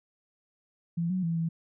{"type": "tone with pitch steps", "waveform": "sine", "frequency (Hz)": [169, 185.2, 166.5, 164.7], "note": ["E3", "F#3", "E3", "E3"], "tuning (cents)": [43, 2, 18, -1], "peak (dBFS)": -26, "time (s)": [0.97, 1.49], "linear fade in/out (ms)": 10, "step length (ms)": 130, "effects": []}